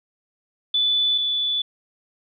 sine tone pair in turn, 3482 / 3467 Hz, A7 / A7, -19 / -26 cents, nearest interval unison, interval 7 cents, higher first, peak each -17 / -20 dBFS, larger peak first, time 0.74-1.18 / 1.18-1.62 s, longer neither, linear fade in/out 5 ms, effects none

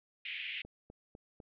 pink band-pass noise, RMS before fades -41 dBFS, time 0.25-0.62 s, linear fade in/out 5 ms, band 2100 to 3100 Hz, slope 48 dB/octave
click train, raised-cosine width 2 ms, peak -37 dBFS, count 4, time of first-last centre 0.65-1.402 s, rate 3.99 Hz
effects none

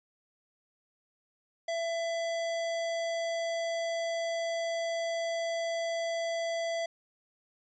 square tone, 668 Hz, E5, 23 cents sharp, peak -31 dBFS, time 1.68-6.86 s, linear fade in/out 5 ms, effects resampled to 16000 Hz

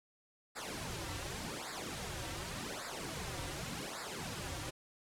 pink noise with flanger, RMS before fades -42 dBFS, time 0.55-4.71 s, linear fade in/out 20 ms, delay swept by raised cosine 0.32 to 4.82 ms, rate 0.87 Hz, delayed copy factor -0.9, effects low-pass 10000 Hz 12 dB/octave

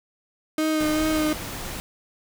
35% pulse tone with vibrato, 309.9 Hz, D#4, 7 cents flat, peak -19 dBFS, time 0.58-1.33 s, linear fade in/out 2 ms, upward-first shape sine, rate 2.5 Hz, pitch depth 21 cents each way
pink noise, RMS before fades -33 dBFS, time 0.8-1.8 s, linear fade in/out 0 ms
effects none

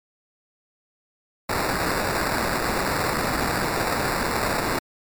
blue noise with sample-and-hold, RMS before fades -24 dBFS, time 1.49-4.79 s, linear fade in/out 5 ms, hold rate 3150 Hz, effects MP3 96 kbps

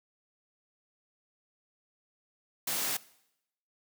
white noise, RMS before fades -32 dBFS, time 2.67-2.97 s, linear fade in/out 5 ms, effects noise-tail reverb RT60 0.8 s tail -20 dB re dry + high-pass 150 Hz 12 dB/octave

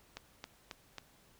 click train, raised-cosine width 0.2 ms, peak -25 dBFS, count 4, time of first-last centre 0.17-0.983 s, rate 3.69 Hz, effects pink hiss -65 dBFS RMS until 1.39 s

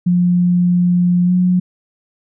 sine tone with pitch glide, 177.2 to 180.92 Hz, F3 to F#3, +25 to -39 cents, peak -10 dBFS, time 0.06-1.6 s, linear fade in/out 10 ms, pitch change +36 cents, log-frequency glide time 1.25-1.32 s, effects none

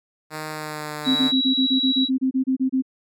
5% pulse tone with pitch glide, 154.8 to 150.39 Hz, D#3 to D3, -9 to +41 cents, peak -18 dBFS, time 0.3-1.33 s, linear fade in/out 50 ms, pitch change -50 cents, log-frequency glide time 0.5-0.96 s
sine tone, 3890 Hz, B7, 27 cents flat, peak -20 dBFS, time 1.04-2.1 s, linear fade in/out 50 ms
sine tone bursts, 261.6 Hz, C4, in tune, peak -17 dBFS, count 14, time 1.06-2.823 s, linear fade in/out 20 ms, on 99 ms, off 29 ms
effects none

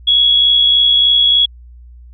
sine tone with amplitude modulation, 3347 Hz, G#7, 13 cents sharp, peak -6 dBFS, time 0.07-1.46 s, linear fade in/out 10 ms, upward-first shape sine, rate 63.3 Hz, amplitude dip 35%, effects added 60 Hz sine -35 dBFS peak until 2.13 s

